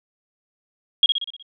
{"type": "tone with echo", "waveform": "sine", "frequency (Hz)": 3275, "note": "G#7", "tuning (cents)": -25, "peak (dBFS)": -10, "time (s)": [1.03, 1.06], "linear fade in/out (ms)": 2, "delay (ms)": 61, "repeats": 6, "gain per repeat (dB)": -5, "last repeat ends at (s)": 1.426, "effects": []}